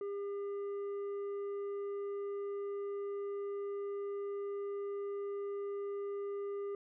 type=tone with tanh clipping; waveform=triangle; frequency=402.2 Hz; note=G4; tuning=44 cents sharp; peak=-38 dBFS; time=0.01-6.75 s; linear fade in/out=2 ms; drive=10 dB; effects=none